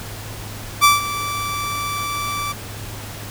sawtooth tone with ADSR envelope, 1164 Hz, D6, 16 cents flat, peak -4 dBFS, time 0.81-2.53 s, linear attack 32 ms, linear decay 160 ms, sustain -15 dB, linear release 17 ms, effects added 104 Hz sine -34 dBFS peak until 3.3 s + pink hiss -34 dBFS RMS until 3.3 s

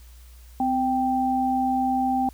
sine tone pair together, 256.1 / 784 Hz, C4 / G5, -37 / 0 cents, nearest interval octave + perfect fifth, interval 1937 cents, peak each -24 / -22 dBFS, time 0.6-2.29 s, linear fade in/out 2 ms, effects added 60 Hz sine -44 dBFS peak until 2.33 s + white hiss -56 dBFS RMS until 2.33 s

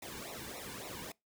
pink noise with flanger, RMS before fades -45 dBFS, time 0.02-1.12 s, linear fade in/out 5 ms, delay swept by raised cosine 0.63 to 1.59 ms, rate 3.6 Hz, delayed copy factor -1, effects noise-tail reverb RT60 0.2 s tail -24 dB re dry

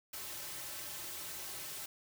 white noise with comb filter, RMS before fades -44 dBFS, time 0.13-1.86 s, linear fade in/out 5 ms, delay 4.2 ms, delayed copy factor -0.9, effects none

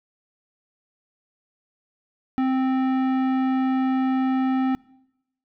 sine tone with tanh clipping, 261.6 Hz, C4, in tune, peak -21 dBFS, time 2.38-4.75 s, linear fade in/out 0 ms, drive 15 dB, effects noise-tail reverb RT60 0.9 s tail -24 dB re dry

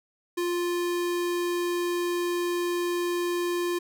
square tone, 350 Hz, F4, 4 cents sharp, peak -26 dBFS, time 0.37-3.79 s, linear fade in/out 10 ms, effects none

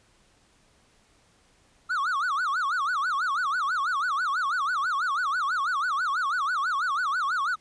triangle tone with vibrato, 1279 Hz, D#6, 47 cents sharp, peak -22 dBFS, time 1.89-7.56 s, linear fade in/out 20 ms, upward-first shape sine, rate 6.1 Hz, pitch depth 280 cents each way, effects pink hiss -62 dBFS RMS until 7.6 s + resampled to 22050 Hz

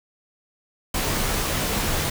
pink noise with comb filter, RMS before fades -24 dBFS, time 0.94-2.1 s, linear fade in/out 5 ms, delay 17 ms, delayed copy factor -0.5, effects none

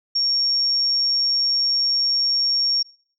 sine tone, 5530 Hz, F8, 18 cents flat, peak -17 dBFS, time 0.15-2.83 s, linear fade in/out 10 ms, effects noise-tail reverb RT60 0.5 s tail -24 dB re dry

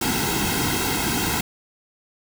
pink noise with comb filter, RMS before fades -23 dBFS, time 0.01-1.41 s, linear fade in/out 5 ms, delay 1.7 ms, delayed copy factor -0.9, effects none

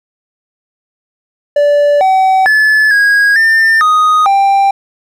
triangle tone with pitch steps, 581 / 760 / 1727 / 1645 / 1798 / 1246 / 789 Hz, D5 / F#5 / A6 / G#6 / A6 / D#6 / G5, -19 / +46 / -33 / -17 / +37 / +2 / +11 cents, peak -4 dBFS, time 1.56-4.71 s, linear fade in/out 5 ms, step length 450 ms, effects none

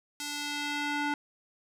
square tone with band-pass filter sweep, 291.7 Hz, D4, 12 cents flat, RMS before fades -33 dBFS, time 0.2-1.14 s, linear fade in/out 2 ms, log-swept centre 6500 to 1300 Hz, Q 0.81, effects none

